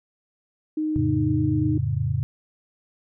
sine tone with pitch glide, 309.2 to 307.2 Hz, D#4 to D#4, -11 to -22 cents, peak -22 dBFS, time 0.77-1.78 s, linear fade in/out 5 ms, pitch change -11 cents, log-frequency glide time 0.94-1.04 s
sine chord, F augmented, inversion none, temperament equal, 87.31 / 110 / 138.59 Hz, F2 / A2 / C#3, 0 / 0 / 0 cents, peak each -28 / -25 / -25 dBFS, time 0.96-2.23 s, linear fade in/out 0 ms
effects none

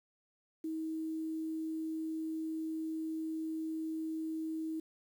sine tone with quantisation, 318.8 Hz, D#4, 42 cents sharp, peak -35 dBFS, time 0.64-4.8 s, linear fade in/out 5 ms, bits 10, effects none

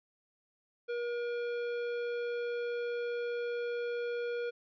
sine tone with tanh clipping, 477.6 Hz, A#4, 42 cents sharp, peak -35 dBFS, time 0.88-4.51 s, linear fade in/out 20 ms, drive 15 dB, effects resampled to 11025 Hz

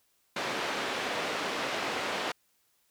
pink band-pass noise, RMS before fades -33 dBFS, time 0.36-2.32 s, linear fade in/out 5 ms, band 380 to 3700 Hz, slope 12 dB/octave, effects white hiss -71 dBFS RMS until 2.9 s

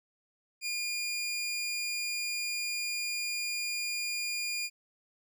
20% pulse tone, 2420 Hz, D#7, 49 cents flat, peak -27 dBFS, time 0.61-4.7 s, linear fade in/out 50 ms, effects none

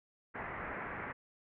white low-pass noise, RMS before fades -42 dBFS, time 0.34-1.13 s, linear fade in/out 20 ms, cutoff 2100 Hz, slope 48 dB/octave, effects none

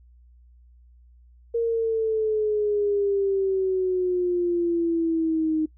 sine exponential sweep, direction down, 466.2 to 310.6 Hz, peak -20 dBFS, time 1.54-5.66 s, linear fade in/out 10 ms, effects noise-tail reverb RT60 0.1 s tail -22 dB re dry + added 60 Hz sine -50 dBFS peak until 5.77 s

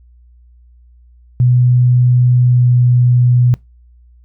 sine tone with pitch glide, 124 to 123.21 Hz, B2 to B2, +7 to -4 cents, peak -7 dBFS, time 1.4-3.54 s, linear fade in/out 0 ms, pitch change -11 cents, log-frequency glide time 2.44-2.68 s, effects noise-tail reverb RT60 0.2 s tail -22 dB re dry + added 60 Hz sine -42 dBFS peak until 4.24 s

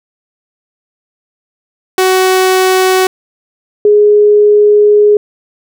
sawtooth / sine tone pair in turn, 374.1 / 416.7 Hz, F#4 / G#4, +19 / +6 cents, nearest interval major second, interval 187 cents, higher second, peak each -3 dBFS, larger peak neither, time 1.98-3.07 / 3.85-5.17 s, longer second, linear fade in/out 2 ms, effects none

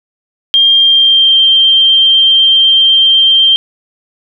sine tone with pitch glide, 3202 to 3156 Hz, G7 to G7, +36 to +11 cents, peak -4 dBFS, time 0.54-3.56 s, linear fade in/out 0 ms, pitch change -25 cents, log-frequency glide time 0.73-1.39 s, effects none

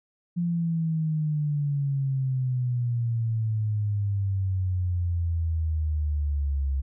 sine exponential sweep, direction down, 174.61 to 67.2 Hz, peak -23 dBFS, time 0.36-6.82 s, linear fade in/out 20 ms, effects none

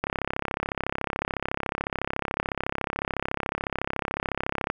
click train, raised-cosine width 0.5 ms, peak -11 dBFS, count 159, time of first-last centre 0.04-4.701 s, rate 33.9 Hz, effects 8-bit

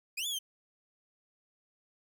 sawtooth linear two-way sweep, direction up then down, 2349 to 3520 to 3061 Hz, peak -30 dBFS, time 0.17-0.39 s, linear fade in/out 10 ms, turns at 0.27 s, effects none

